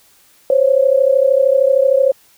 sine tone pair together, 521.9 / 555 Hz, C5 / C#5, -4 / +2 cents, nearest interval minor second, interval 106 cents, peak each -12 dBFS, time 0.5-2.12 s, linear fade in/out 2 ms, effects white hiss -51 dBFS RMS until 2.37 s

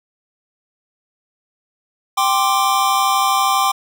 square chord, G suspended fourth, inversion none, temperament equal with one note detuned, 784 / 1046.5 / 1178.7 Hz, G5 / C6 / D6, 0 / 0 / +6 cents, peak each -19 dBFS, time 2.17-3.72 s, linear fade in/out 10 ms, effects none

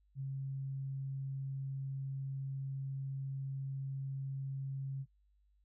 sine tone, 135.7 Hz, C#3, 36 cents flat, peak -37 dBFS, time 0.15-5.06 s, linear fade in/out 50 ms, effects noise-tail reverb RT60 0.1 s tail -20 dB re dry + added 50 Hz sine -68 dBFS peak until 5.64 s

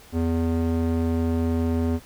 square tone with band-pass filter, 82.41 Hz, E2, in tune, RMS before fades -23 dBFS, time 0.12-2 s, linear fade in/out 50 ms, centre 260 Hz, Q 1, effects pink hiss -49 dBFS RMS until 2.05 s

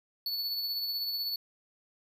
square tone with tremolo, 4440 Hz, C#8, 2 cents sharp, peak -30 dBFS, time 0.26-1.36 s, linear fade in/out 2 ms, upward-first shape triangle, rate 16 Hz, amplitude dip 40%, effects none

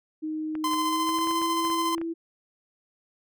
sine tone with pitch glide, 311.1 to 331.5 Hz, D#4 to E4, 0 to +10 cents, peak -28 dBFS, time 0.22-2.14 s, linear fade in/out 20 ms, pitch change +110 cents, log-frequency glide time 0.71-1.35 s
clicks, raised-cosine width 0.5 ms, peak -25 dBFS, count 11, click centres 0.553 / 0.735 / 1.091 / 1.187 / 1.272 / 1.31 / 1.417 / 1.651 / 1.701 / 1.981 / 2.015 s
45% pulse tone with tremolo, 1032 Hz, C6, 24 cents flat, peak -24 dBFS, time 0.64-1.95 s, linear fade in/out 2 ms, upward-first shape square, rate 14 Hz, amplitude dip 25%
effects none

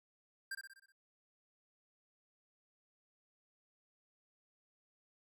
square tone with echo, 1587 Hz, G6, 21 cents sharp, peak -40 dBFS, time 0.51-0.55 s, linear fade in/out 5 ms, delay 62 ms, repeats 6, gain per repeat -5 dB, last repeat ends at 0.922 s, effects none

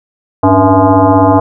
sine tone with frequency modulation, 277.2 Hz, C#4, in tune, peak -4 dBFS, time 0.43-1.4 s, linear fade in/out 5 ms, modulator 190 Hz, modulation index 4, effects none

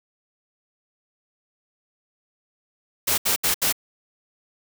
white noise bursts, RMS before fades -21 dBFS, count 4, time 3.07-3.726 s, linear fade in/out 10 ms, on 110 ms, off 72 ms, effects none

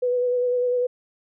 sine tone with vibrato, 493.9 Hz, B4, in tune, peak -19 dBFS, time 0.02-0.87 s, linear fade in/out 10 ms, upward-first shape sine, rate 10 Hz, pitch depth 21 cents each way, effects none

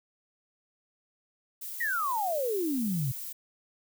violet noise, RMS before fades -39 dBFS, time 1.61-3.33 s, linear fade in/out 10 ms
sine exponential sweep, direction down, 1968 to 123.7 Hz, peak -27 dBFS, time 1.8-3.12 s, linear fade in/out 10 ms
effects none

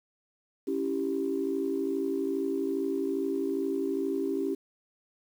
sine chord, C# diminished, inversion none, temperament equal, 277.2 / 329.6 / 392 Hz, C#4 / E4 / G4, 0 / 0 / 0 cents, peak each -31 / -33 / -30 dBFS, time 0.67-4.55 s, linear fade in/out 10 ms, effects tanh soft clip ceiling -18 dBFS + 9-bit

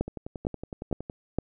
two click trains, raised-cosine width 2 ms, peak -22 / -12 dBFS, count 12 / 4, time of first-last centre 0.08-1.099 / 0.01-1.386 s, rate 10.8 / 2.18 Hz, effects none

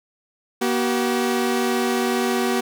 sawtooth tone pair together, 240 / 381 Hz, B3 / G4, -49 / -49 cents, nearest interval minor sixth, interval 800 cents, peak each -18 dBFS, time 0.61-2.61 s, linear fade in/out 10 ms, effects none

